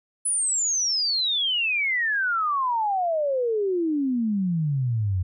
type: exponential sweep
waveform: sine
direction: down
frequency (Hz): 10130 to 87.9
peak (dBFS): -21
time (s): 0.25-5.23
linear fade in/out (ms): 10
effects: none